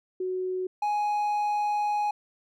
sine / triangle tone pair in turn, 370 / 833 Hz, F#4 / G#5, 0 / +5 cents, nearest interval octave + major second, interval 1405 cents, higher second, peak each -27 / -22 dBFS, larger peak second, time 0.2-0.67 / 0.82-2.11 s, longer second, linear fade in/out 5 ms, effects none

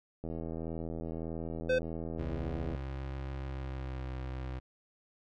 click train, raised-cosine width 2 ms, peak -26 dBFS, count 206, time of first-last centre 0.24-2.749 s, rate 81.7 Hz
square tone, 512 Hz, C5, 38 cents flat, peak -26 dBFS, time 1.69-1.79 s, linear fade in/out 10 ms
30% pulse tone with pitch glide, 67 to 64.49 Hz, C2 to C2, +42 to -24 cents, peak -34 dBFS, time 2.18-4.6 s, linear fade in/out 20 ms, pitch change -66 cents, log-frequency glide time 3.45-4.11 s
effects low-pass 3000 Hz 12 dB/octave

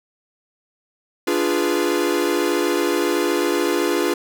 45% pulse chord, D diminished seventh, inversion none, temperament equal with one note detuned, 293.7 / 347.4 / 415.3 / 493.9 Hz, D4 / F4 / Ab4 / Cb5, 0 / -9 / 0 / 0 cents, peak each -24 / -21 / -24 / -26 dBFS, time 1.27-4.14 s, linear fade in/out 5 ms, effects none

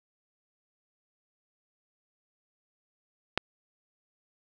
click, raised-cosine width 0.3 ms, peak -8 dBFS, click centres 3.376 s, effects none

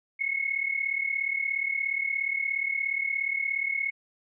sine tone pair together, 2163 / 2200 Hz, C#7 / C#7, -43 / -14 cents, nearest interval unison, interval 29 cents, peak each -30 / -28 dBFS, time 0.19-3.91 s, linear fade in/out 20 ms, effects none

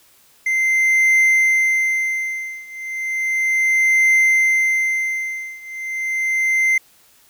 triangle tone with tremolo, 2080 Hz, C7, 11 cents flat, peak -9 dBFS, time 0.46-6.78 s, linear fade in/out 5 ms, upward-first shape triangle, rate 0.34 Hz, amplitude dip 95%, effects white hiss -53 dBFS RMS until 7.29 s

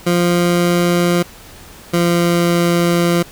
20% pulse tone pair in turn, 174.5 / 172.3 Hz, F3 / F3, -1 / -23 cents, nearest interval unison, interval 22 cents, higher first, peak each -7 dBFS, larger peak neither, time 0.06-1.23 / 1.93-3.23 s, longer second, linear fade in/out 10 ms, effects pink hiss -39 dBFS RMS until 3.31 s

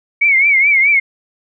sine tone with vibrato, 2217 Hz, C#7, in tune, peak -8 dBFS, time 0.21-1 s, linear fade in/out 10 ms, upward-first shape triangle, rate 4.7 Hz, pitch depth 120 cents each way, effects none

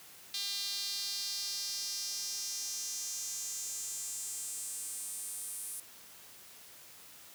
sawtooth tone with high-pass filter sweep, 400 Hz, G4, 35 cents sharp, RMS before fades -39 dBFS, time 0.34-5.8 s, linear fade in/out 2 ms, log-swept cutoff 4000 to 9900 Hz, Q 3.4, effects white hiss -54 dBFS RMS until 7.34 s + high-pass 60 Hz 12 dB/octave

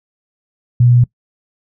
sine tone, 121.9 Hz, B2, 22 cents flat, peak -6 dBFS, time 0.8-1.04 s, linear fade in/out 5 ms, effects noise-tail reverb RT60 0.1 s tail -22 dB re dry

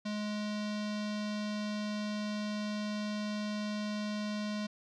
square tone with low-pass filter, 209.9 Hz, G#3, 19 cents sharp, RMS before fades -36 dBFS, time 0.05-4.67 s, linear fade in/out 10 ms, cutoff 4800 Hz, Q 2.1, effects none

